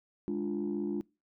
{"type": "chord", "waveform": "sine", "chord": "D diminished", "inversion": "second", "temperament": "equal", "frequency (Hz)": [207.7, 293.7, 349.2], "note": ["Ab3", "D4", "F4"], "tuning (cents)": [0, 0, 0], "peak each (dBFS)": -34, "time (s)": [0.28, 1.01], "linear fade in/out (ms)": 0, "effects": ["noise-tail reverb RT60 0.3 s tail -25 dB re dry", "tanh soft clip ceiling -25 dBFS"]}